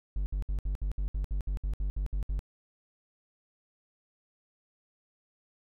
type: tone bursts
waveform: triangle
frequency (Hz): 48.78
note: G1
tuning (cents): -8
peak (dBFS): -26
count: 14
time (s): 0.16-2.392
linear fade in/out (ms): 0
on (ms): 100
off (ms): 64
effects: none